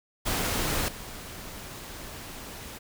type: noise with level steps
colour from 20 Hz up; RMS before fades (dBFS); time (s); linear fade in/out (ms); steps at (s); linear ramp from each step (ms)
pink; -28 / -41; 0.25-2.79; 20; 0.88; 5
effects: none